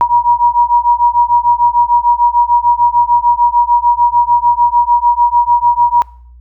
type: beating tone pair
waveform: sine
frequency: 954 / 960.7 Hz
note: A#5 / B5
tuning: +40 / -48 cents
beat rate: 6.7 Hz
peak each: -10 dBFS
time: 0.01-6.02 s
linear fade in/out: 0 ms
effects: noise-tail reverb RT60 0.6 s tail -23 dB re dry + added 60 Hz sine -35 dBFS peak until 6.4 s